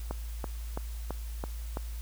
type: click train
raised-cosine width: 1 ms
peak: -20 dBFS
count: 6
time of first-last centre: 0.11-1.771 s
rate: 3.01 Hz
effects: added 56 Hz sine -35 dBFS peak until 2.01 s + white hiss -52 dBFS RMS until 2.01 s